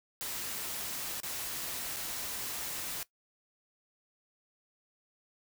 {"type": "noise with dropouts", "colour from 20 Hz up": "white", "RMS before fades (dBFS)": -38, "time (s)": [0.21, 3.03], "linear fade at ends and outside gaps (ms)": 0, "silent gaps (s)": [[1.202, 1.233], [1.962, 1.967]], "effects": ["noise-tail reverb RT60 0.1 s tail -18 dB re dry"]}